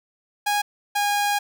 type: tone pair in turn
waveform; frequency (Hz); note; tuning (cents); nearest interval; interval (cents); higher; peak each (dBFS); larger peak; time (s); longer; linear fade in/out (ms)
sawtooth; 824 / 818.8; G#5 / G#5; -14 / -25; unison; 11; first; -16; neither; 0.46-0.62 / 0.95-1.39; second; 10
effects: none